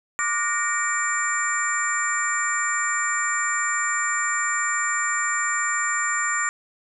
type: tone cluster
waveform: sine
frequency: 1179 / 1440 / 1854 / 2308 / 7200 Hz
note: D6 / F#6 / A#6 / D7 / A8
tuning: +6 / -47 / -10 / -31 / +39 cents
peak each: -26 / -29 / -26 / -32 / -28 dBFS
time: 0.19-6.49 s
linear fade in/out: 0 ms
effects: none